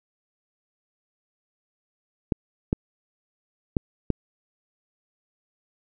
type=clicks; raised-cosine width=3 ms; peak=-8 dBFS; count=4; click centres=2.322 / 2.729 / 3.768 / 4.103 s; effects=none